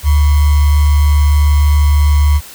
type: tone with sample-and-hold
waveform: sine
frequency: 73.42 Hz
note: D2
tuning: in tune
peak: -6 dBFS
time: 0.03-2.41 s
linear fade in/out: 50 ms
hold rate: 1050 Hz
effects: white hiss -34 dBFS RMS until 2.54 s